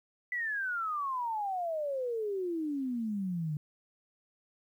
sine exponential sweep, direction down, 2003 to 146.4 Hz, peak -31 dBFS, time 0.32-3.57 s, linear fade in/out 2 ms, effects 11-bit

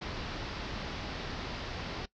pink low-pass noise, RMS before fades -39 dBFS, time 0.01-2.06 s, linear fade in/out 10 ms, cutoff 5300 Hz, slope 48 dB/octave, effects noise-tail reverb RT60 0.1 s tail -20 dB re dry

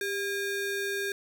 square ring-modulated tone, 1010 Hz, B5, 39 cents sharp, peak -27 dBFS, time 0.01-1.12 s, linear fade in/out 2 ms, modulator 613 Hz, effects none

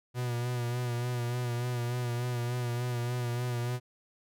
45% pulse tone with vibrato, 121.7 Hz, B2, 25 cents flat, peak -30 dBFS, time 0.14-3.8 s, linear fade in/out 50 ms, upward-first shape sine, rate 3.4 Hz, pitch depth 37 cents each way, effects none

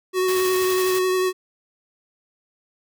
square tone with vibrato, 370.8 Hz, F#4, 4 cents sharp, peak -19 dBFS, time 0.13-1.33 s, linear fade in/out 50 ms, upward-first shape triangle, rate 11 Hz, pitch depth 19 cents each way
white noise with tremolo, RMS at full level -30 dBFS, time 0.28-0.99 s, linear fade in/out 5 ms, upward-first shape square, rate 12 Hz, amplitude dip 25%
effects none

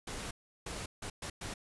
pink noise bursts at uneven times, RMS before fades -41 dBFS, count 5, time 0.07-0.31 / 0.66-0.86 / 1.02-1.1 / 1.22-1.3 / 1.41-1.54 s, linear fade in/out 5 ms, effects resampled to 24000 Hz

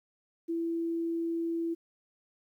sine tone, 333.4 Hz, E4, 20 cents sharp, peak -29 dBFS, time 0.48-1.75 s, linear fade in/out 20 ms, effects 11-bit

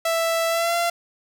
sawtooth tone with pitch glide, 661 to 685.5 Hz, E5 to F5, +5 to -32 cents, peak -16 dBFS, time 0.05-0.9 s, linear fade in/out 5 ms, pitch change +63 cents, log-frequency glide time 0.48-0.76 s, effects none

